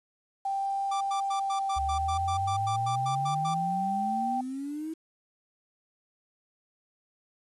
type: tone with vibrato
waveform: sine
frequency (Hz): 784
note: G5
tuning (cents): 0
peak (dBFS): -27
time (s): 0.45-4.41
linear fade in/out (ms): 5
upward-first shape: sine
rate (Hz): 0.48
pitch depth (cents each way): 10
type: tone bursts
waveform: 45% pulse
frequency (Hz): 1174.7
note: D6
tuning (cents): 0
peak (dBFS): -32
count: 14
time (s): 0.91-3.545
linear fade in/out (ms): 10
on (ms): 100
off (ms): 95
type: exponential sweep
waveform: sine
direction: up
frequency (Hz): 69.1 to 325.2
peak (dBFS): -32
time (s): 1.76-4.94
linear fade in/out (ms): 10
effects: resampled to 24000 Hz + 9-bit